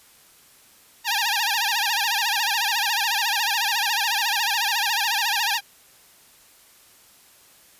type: tone with vibrato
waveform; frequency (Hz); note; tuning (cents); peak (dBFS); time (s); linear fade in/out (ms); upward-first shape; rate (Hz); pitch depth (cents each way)
10% pulse; 868; A5; -24; -12; 1.04-5.61; 50; sine; 14; 160
effects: white hiss -53 dBFS RMS until 7.79 s + resampled to 32000 Hz